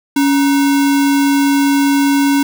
sine tone with sample-and-hold, 280 Hz, C#4, 18 cents sharp, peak -9 dBFS, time 0.16-2.43 s, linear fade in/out 5 ms, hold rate 1225 Hz, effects none

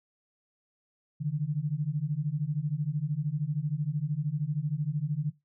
sine beating tone pair, 142.2 / 155.2 Hz, C#3 / D#3, +45 / -4 cents, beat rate 13 Hz, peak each -30 dBFS, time 1.2-5.31 s, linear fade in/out 20 ms, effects noise-tail reverb RT60 0.2 s tail -18 dB re dry

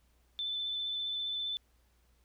sine tone with vibrato, 3520 Hz, A7, in tune, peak -33 dBFS, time 0.39-1.57 s, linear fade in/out 0 ms, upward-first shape sine, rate 15 Hz, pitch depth 17 cents each way, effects added 60 Hz sine -67 dBFS peak until 2.24 s + pink hiss -73 dBFS RMS until 2.24 s

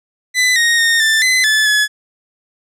sawtooth tone with pitch steps, 2003 / 1865 / 1842 / 1773 / 2030 / 1734 / 1703 Hz, B6 / A#6 / A#6 / A6 / B6 / A6 / G#6, +24 / 0 / -21 / +13 / +47 / -26 / +43 cents, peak -7 dBFS, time 0.34-1.88 s, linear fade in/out 50 ms, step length 220 ms, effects low-pass 10000 Hz 12 dB/octave

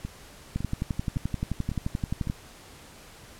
two click trains, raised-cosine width 5 ms, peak -15 / -20 dBFS, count 21 / 5, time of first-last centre 0.56-2.299 / 0.05-2.272 s, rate 11.5 / 1.8 Hz, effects pink hiss -49 dBFS RMS until 3.39 s + low-pass 12000 Hz 12 dB/octave

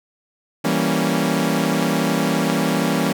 sawtooth chord, E diminished seventh, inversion none, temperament equal, 164.81 / 196 / 233.1 / 277.2 Hz, E3 / G3 / Bb3 / Db4, 0 / 0 / 0 / 0 cents, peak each -19 dBFS, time 0.64-3.13 s, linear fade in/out 10 ms, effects none

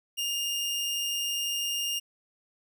sawtooth tone, 2822 Hz, F7, 17 cents sharp, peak -25 dBFS, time 0.17-2 s, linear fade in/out 20 ms, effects none

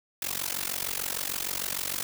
white noise with amplitude modulation, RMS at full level -28 dBFS, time 0.22-2.03 s, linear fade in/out 2 ms, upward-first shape sine, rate 46.6 Hz, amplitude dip 95%, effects none

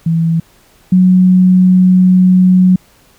sine tone pair in turn, 164.81 / 183.9 Hz, E3 / F#3, 0 / -10 cents, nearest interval major second, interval 190 cents, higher second, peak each -9 / -4 dBFS, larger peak second, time 0.06-0.4 / 0.92-2.76 s, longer second, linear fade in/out 5 ms, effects pink hiss -48 dBFS RMS until 3.18 s

